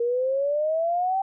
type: exponential sweep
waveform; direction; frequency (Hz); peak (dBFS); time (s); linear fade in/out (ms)
sine; up; 466.8 to 784; -21; 0-1.22; 5
effects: none